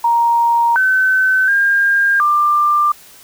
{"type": "tone with pitch steps", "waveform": "sine", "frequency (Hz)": [936, 1525, 1608, 1189], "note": ["A#5", "G6", "G6", "D6"], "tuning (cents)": [7, -48, 44, 21], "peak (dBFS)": -10, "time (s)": [0.04, 2.92], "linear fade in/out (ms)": 5, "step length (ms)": 720, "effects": ["white hiss -42 dBFS RMS until 3.23 s"]}